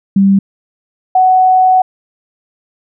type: tone pair in turn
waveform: sine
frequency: 196 / 744.9 Hz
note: G3 / F#5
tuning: 0 / +11 cents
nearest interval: octave + major seventh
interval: 2311 cents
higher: second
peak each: -5 dBFS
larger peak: neither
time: 0.16-0.39 / 1.15-1.82 s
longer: second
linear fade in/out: 5 ms
effects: none